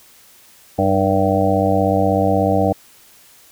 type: harmonic tone with a mistuned harmonic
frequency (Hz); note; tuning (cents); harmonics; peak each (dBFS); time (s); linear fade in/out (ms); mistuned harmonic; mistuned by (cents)
96.4; G2; -28; 1 / 2 / 3 / 5 / 6 / 7 / 8; -21 / -21 / -21 / -21 / -21 / -21 / -21; 0.78-2.73; 10; 3; +56
effects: white hiss -48 dBFS RMS until 3.51 s